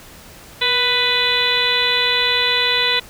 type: harmonic tone with a mistuned harmonic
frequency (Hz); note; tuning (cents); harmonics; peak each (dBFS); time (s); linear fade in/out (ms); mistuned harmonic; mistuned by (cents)
496.1; B4; +8; 1 / 2 / 3 / 4 / 5 / 6 / 7 / 8; -26 / -26 / -26 / -22 / -23 / -25 / -20 / -21; 0.61-3; 10; 1; -40
effects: pink hiss -41 dBFS RMS until 3.09 s